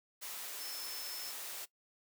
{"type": "tone in noise", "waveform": "sine", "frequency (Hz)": 5274, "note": "E8", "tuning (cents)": 0, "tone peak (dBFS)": -45, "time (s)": [0.59, 1.32], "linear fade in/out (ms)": 20, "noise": "white", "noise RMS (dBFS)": -44, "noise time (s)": [0.21, 1.66], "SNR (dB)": -4, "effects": ["noise-tail reverb RT60 0.1 s tail -19 dB re dry", "high-pass 400 Hz 12 dB/octave"]}